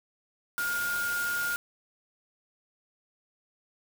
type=tone in noise; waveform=sine; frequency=1420 Hz; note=F6; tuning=28 cents sharp; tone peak=-28 dBFS; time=0.58-1.56 s; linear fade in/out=0 ms; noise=white; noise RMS=-37 dBFS; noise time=0.58-1.56 s; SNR=+6 dB; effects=none